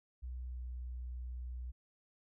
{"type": "tone with pitch glide", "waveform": "sine", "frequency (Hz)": [62.3, 61.62], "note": ["B1", "B1"], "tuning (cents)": [16, -3], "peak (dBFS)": -40, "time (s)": [0.22, 1.72], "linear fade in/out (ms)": 20, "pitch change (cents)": -19, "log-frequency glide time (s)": [0.48, 0.62], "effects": []}